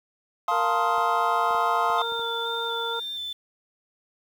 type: chord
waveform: triangle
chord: F dominant seventh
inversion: none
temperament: just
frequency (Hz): 698.5 / 873.1 / 1047.7 / 1257.2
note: F5 / A5 / C6 / Eb6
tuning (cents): 0 / -14 / +2 / +18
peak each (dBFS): -25 / -27 / -24 / -25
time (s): 0.48-2.02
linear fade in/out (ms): 2
type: harmonic tone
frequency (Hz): 463.2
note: A#4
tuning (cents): -11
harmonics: 1 / 2 / 3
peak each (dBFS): -32 / -32 / -32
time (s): 0.51-3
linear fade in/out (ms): 10
type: clicks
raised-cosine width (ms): 1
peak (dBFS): -30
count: 6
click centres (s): 0.982 / 1.508 / 1.549 / 1.901 / 2.122 / 2.195
type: tone with vibrato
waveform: sine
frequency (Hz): 3559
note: A7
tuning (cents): +19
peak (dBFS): -30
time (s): 1.98-3.33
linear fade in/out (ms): 5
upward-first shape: square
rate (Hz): 2.1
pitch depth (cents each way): 17
effects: 8-bit